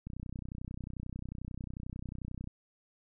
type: click train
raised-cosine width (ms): 5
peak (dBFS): -28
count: 76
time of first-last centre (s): 0.07-2.474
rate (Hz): 31.2
effects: none

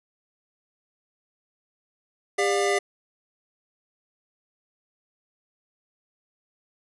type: tone cluster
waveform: square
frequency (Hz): 401.1 / 590 / 710 / 2003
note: G4 / D5 / F5 / B6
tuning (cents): +40 / +8 / +28 / +24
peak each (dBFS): -24 / -30 / -28 / -31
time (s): 2.38-2.79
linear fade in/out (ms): 10
effects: resampled to 24000 Hz

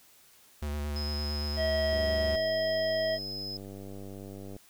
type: tone with vibrato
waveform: square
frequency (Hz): 73.42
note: D2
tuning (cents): 0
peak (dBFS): -32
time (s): 0.62-2.36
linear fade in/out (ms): 5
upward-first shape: square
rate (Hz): 8.8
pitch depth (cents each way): 19
type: tone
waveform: triangle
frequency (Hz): 5100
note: D#8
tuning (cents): +42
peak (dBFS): -35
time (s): 0.96-3.57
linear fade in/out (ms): 2
type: harmonic tone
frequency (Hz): 641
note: E5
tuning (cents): -49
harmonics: 1 / 3 / 5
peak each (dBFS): -27 / -37 / -41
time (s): 1.56-3.19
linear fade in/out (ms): 50
type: click train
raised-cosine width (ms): 2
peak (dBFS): -31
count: 260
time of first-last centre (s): 1.93-4.565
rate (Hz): 98.3
effects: white hiss -59 dBFS RMS until 4.69 s

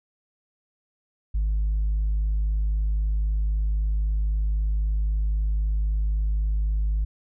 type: tone with tanh clipping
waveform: triangle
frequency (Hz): 51.91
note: G#1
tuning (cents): 0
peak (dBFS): -21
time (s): 1.34-7.05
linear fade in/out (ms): 10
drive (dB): 6
effects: none

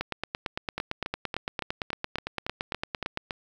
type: two click trains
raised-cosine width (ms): 0.3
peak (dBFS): -13 / -15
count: 29 / 10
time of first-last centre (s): 0.01-3.174 / 0.78-3.308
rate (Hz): 8.85 / 3.56
effects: 8-bit

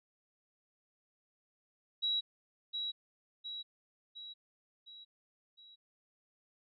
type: tone with echo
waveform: sine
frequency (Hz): 3880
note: B7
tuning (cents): -31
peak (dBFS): -30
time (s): 2.02-2.21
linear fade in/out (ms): 20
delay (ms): 710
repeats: 5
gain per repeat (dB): -5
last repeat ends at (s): 5.76
effects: none

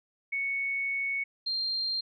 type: tone pair in turn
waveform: sine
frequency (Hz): 2217 / 4185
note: C#7 / C8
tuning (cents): 0 / 0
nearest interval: major seventh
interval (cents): 1100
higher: second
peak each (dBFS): -28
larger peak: neither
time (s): 0.32-1.24 / 1.46-2.01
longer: first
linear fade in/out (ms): 10
effects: none

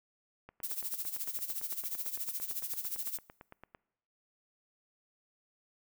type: click train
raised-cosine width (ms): 0.5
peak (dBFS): -34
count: 30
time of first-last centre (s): 0.49-3.748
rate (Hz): 8.9
type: noise with tremolo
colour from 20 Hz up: violet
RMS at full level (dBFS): -35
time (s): 0.63-3.18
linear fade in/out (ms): 5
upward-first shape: sine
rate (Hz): 14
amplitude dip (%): 75
effects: noise-tail reverb RT60 0.9 s tail -23 dB re dry

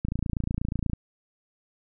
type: click train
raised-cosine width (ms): 5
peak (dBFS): -15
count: 26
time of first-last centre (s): 0.05-0.933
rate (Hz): 28.3
effects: none

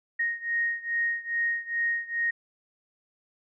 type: beating tone pair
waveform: sine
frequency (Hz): 1864.7 / 1867.1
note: A#6 / A#6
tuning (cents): 0 / +2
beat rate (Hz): 2.4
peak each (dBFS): -28 / -30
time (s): 0.19-2.31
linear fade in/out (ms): 10
effects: none

